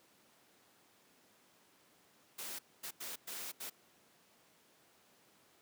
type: noise bursts at uneven times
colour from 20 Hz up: white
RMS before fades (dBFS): -44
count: 5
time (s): 2.38-2.59 / 2.83-2.91 / 3-3.16 / 3.27-3.52 / 3.6-3.7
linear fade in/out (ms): 10
effects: pink hiss -67 dBFS RMS until 5.61 s + high-pass 200 Hz 12 dB/octave